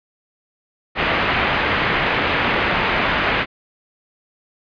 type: low-pass noise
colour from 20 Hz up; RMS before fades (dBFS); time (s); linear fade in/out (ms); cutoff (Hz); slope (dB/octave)
white; -19; 0.95-3.46; 50; 2600; 24
effects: resampled to 11025 Hz